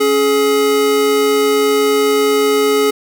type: tone pair together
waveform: square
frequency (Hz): 277.2 / 422.2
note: C#4 / G#4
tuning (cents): 0 / +29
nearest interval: perfect fifth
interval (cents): 729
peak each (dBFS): -20 / -12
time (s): 0-2.91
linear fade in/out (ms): 10
effects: none